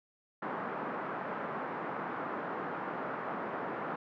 white band-pass noise, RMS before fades -38 dBFS, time 0.42-3.96 s, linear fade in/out 5 ms, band 160 to 1400 Hz, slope 24 dB/octave, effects none

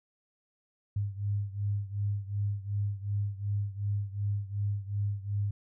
sine beating tone pair, 100.8 / 103.5 Hz, G2 / G#2, +49 / -5 cents, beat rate 2.7 Hz, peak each -31 / -34 dBFS, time 0.96-5.51 s, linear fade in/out 5 ms, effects none

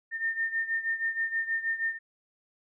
sine beating tone pair, 1813 / 1819.3 Hz, A#6 / A#6, -49 / -43 cents, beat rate 6.3 Hz, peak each -29 / -33 dBFS, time 0.11-1.99 s, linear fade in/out 50 ms, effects none

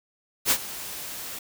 white noise with ADSR envelope, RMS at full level -19 dBFS, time 0.45-1.39 s, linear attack 58 ms, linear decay 64 ms, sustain -17 dB, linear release 6 ms, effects none

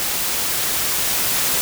white noise with level ramp, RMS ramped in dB -22 to -19 dBFS, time 0-1.61 s, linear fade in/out 0 ms, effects none

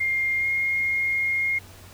sine tone with pitch glide, 2117 to 2138 Hz, C7 to C7, +20 to +37 cents, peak -21 dBFS, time 0-1.59 s, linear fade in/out 10 ms, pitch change +17 cents, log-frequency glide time 0.39-0.46 s, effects added 93 Hz sine -47 dBFS peak until 1.93 s + pink hiss -48 dBFS RMS until 1.93 s

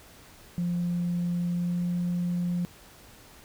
sine tone with pitch glide, 174.61 to 175.93 Hz, F3 to F3, 0 to +13 cents, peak -24 dBFS, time 0.58-2.65 s, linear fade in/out 0 ms, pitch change +13 cents, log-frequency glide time 1.5-1.85 s, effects tanh soft clip ceiling -22 dBFS + pink hiss -52 dBFS RMS until 3.44 s

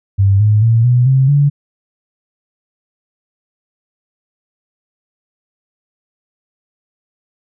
sine tone with pitch steps, 98.4 / 106.07 / 114.35 / 123.26 / 132.87 / 143.24 Hz, G2 / G#2 / A#2 / B2 / C3 / D3, +7 / +37 / -33 / -3 / +27 / -43 cents, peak -7 dBFS, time 0.18-1.5 s, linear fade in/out 20 ms, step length 220 ms, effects none

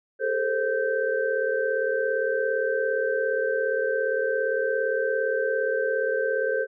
sine tone cluster, 410.2 / 447.6 / 528 / 1555 Hz, G#4 / A4 / C5 / G6, -21 / +30 / +16 / -14 cents, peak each -31 / -27 / -26 / -29 dBFS, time 0.19-6.67 s, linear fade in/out 50 ms, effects none

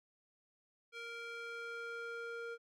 square tone with band-pass filter sweep, 466.2 Hz, A#4, in tune, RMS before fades -45 dBFS, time 0.92-2.58 s, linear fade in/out 50 ms, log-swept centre 2300 to 1000 Hz, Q 1.5, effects none

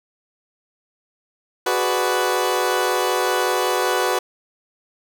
20% pulse chord, G# half-diminished seventh, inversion third, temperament equal, 370 / 415.3 / 493.9 / 587.3 Hz, F#4 / G#4 / B4 / D5, 0 / 0 / 0 / 0 cents, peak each -17 / -22 / -17 / -23 dBFS, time 1.66-4.19 s, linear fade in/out 5 ms, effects none

